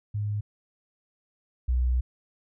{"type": "tone pair in turn", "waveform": "sine", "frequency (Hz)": [104.1, 62.07], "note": ["G#2", "B1"], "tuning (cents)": [5, 9], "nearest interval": "major sixth", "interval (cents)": 896, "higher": "first", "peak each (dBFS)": [-26, -21], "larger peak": "second", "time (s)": [[0.14, 0.41], [1.68, 2.01]], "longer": "second", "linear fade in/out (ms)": 10, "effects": []}